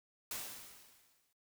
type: noise with exponential decay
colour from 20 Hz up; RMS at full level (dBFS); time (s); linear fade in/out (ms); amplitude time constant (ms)
white; -40; 0.31-1.33; 2; 220
effects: noise-tail reverb RT60 0.1 s tail -20 dB re dry